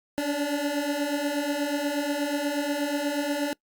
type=beating tone pair; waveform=25% pulse; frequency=283.2 / 291.5 Hz; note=C#4 / D4; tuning=+37 / -13 cents; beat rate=8.3 Hz; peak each=-27 / -23 dBFS; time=0.18-3.53 s; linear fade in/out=0 ms; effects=noise-tail reverb RT60 0.1 s tail -23 dB re dry + Opus 48 kbps